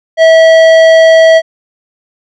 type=tone with tanh clipping; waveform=triangle; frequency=649 Hz; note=E5; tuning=27 cents flat; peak=-3 dBFS; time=0.17-1.42 s; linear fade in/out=50 ms; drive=17 dB; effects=none